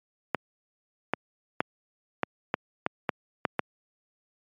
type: clicks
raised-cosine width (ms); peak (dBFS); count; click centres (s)
0.5; -8; 9; 0.347 / 1.136 / 1.605 / 2.233 / 2.541 / 2.864 / 3.092 / 3.452 / 3.593
effects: high-pass 150 Hz 12 dB/octave + MP3 96 kbps